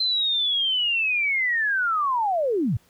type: linear sweep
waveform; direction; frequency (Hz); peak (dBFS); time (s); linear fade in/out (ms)
sine; down; 4118 to 90.2; -20; 0-2.77; 5
effects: pink hiss -60 dBFS RMS until 2.89 s